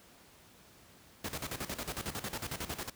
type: noise with tremolo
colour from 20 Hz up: pink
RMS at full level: -37 dBFS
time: 1.24-2.9 s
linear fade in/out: 5 ms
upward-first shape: square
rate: 11 Hz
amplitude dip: 75%
effects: pink hiss -59 dBFS RMS until 2.95 s + high-pass 60 Hz 12 dB/octave